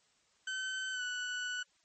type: tone with pitch glide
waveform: 30% pulse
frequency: 1531 to 1481.4 Hz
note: G6 to F#6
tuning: -41 to +2 cents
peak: -33 dBFS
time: 0.47-1.63 s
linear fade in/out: 5 ms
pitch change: -57 cents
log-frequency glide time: 0.92-1.02 s
effects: white hiss -71 dBFS RMS until 1.84 s + MP3 32 kbps